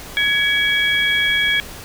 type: tone cluster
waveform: sine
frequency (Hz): 1675 / 2273 / 3307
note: G#6 / C#7 / G#7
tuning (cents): +14 / +43 / -8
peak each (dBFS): -19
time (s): 0.17-1.6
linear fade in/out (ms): 0
effects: pink hiss -35 dBFS RMS until 1.84 s